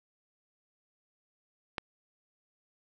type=click; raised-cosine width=0.3 ms; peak=-16 dBFS; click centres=1.782 s; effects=none